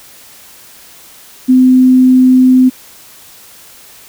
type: tone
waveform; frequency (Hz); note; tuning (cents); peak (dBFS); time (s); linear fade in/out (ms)
sine; 256.1; C4; -37; -3; 1.48-2.7; 20
effects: white hiss -38 dBFS RMS until 4.08 s

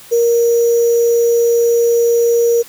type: tone with sample-and-hold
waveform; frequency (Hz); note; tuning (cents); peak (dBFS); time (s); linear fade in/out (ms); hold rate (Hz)
sine; 469.1; A#4; +11; -9; 0.11-2.63; 20; 6300
effects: white hiss -39 dBFS RMS until 2.68 s

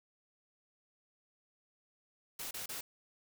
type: noise bursts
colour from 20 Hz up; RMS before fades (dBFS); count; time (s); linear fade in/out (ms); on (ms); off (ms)
white; -42; 3; 2.39-2.81; 5; 120; 30
effects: none

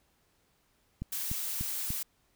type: click train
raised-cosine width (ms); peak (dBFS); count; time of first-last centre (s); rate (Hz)
5; -23; 4; 1.02-1.905; 3.39
type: noise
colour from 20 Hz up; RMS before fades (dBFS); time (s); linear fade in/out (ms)
blue; -35; 1.12-2.03; 5
effects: pink hiss -71 dBFS RMS until 2.35 s

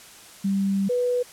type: tone pair in turn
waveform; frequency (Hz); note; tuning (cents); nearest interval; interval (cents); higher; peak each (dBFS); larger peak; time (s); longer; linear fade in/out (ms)
sine; 196 / 492.2; G3 / B4; 0 / -6; octave + major third; 1594; second; -20; neither; 0.44-0.89 / 0.89-1.23; first; 10
effects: white hiss -46 dBFS RMS until 1.32 s + low-pass 11000 Hz 12 dB/octave

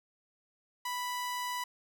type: tone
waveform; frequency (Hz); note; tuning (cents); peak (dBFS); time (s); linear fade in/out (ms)
sawtooth; 987.8; B5; 0; -30; 0.85-1.64; 5
effects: none

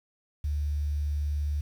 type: tone with quantisation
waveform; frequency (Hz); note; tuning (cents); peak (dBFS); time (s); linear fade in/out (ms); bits
sine; 73.42; D2; 0; -26; 0.44-1.61; 5; 9
effects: none

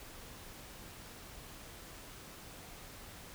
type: silence
effects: pink hiss -51 dBFS RMS until 3.34 s

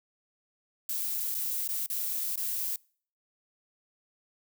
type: noise with dropouts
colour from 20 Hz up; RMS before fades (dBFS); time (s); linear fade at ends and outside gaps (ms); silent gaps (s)
violet; -32; 0.89-2.76; 2; 1.345-1.349 / 1.677-1.689 / 1.862-1.9 / 2.358-2.376
effects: noise-tail reverb RT60 0.5 s tail -26 dB re dry

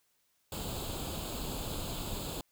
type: noise with comb filter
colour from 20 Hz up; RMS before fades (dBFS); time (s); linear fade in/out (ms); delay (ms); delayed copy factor
pink; -38; 0.52-2.41; 2; 0.26; +0.75
effects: white hiss -74 dBFS RMS until 2.51 s

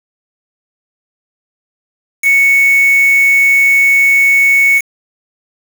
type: tone with quantisation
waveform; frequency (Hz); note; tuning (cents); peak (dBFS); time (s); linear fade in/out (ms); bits
sine; 2217; C#7; 0; -6; 2.22-4.82; 50; 3
effects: none

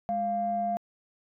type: tone pair together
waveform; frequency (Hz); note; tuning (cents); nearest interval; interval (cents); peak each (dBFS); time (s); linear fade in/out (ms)
sine; 206.9 / 696; G#3 / F5; -6 / -6; octave + major sixth; 2100; -34 / -26; 0.09-0.77; 0
effects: tanh soft clip ceiling -19 dBFS

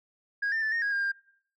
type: tone with pitch steps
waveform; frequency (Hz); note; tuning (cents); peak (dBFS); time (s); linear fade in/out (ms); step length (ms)
sine; 1641 / 1795 / 1753 / 1845 / 1645 / 1608 / 1599; G#6 / A6 / A6 / A#6 / G#6 / G6 / G6; -21 / +34 / -7 / -18 / -17 / +44 / +34; -24; 0.42-1.12; 10; 100
effects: noise-tail reverb RT60 0.6 s tail -20 dB re dry + tanh soft clip ceiling -24 dBFS

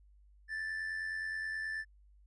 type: tone with amplitude modulation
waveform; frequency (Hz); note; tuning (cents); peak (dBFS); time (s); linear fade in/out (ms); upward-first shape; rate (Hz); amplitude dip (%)
triangle; 1760; A6; 0; -32; 0.48-1.85; 50; sine; 89.5; 45
effects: added 50 Hz sine -59 dBFS peak until 2.26 s + resampled to 22050 Hz

